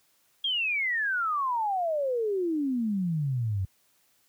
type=exponential sweep; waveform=sine; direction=down; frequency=3293 to 91.2 Hz; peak=-25 dBFS; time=0.44-3.65 s; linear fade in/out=5 ms; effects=white hiss -67 dBFS RMS until 4.28 s + high-pass 60 Hz 12 dB/octave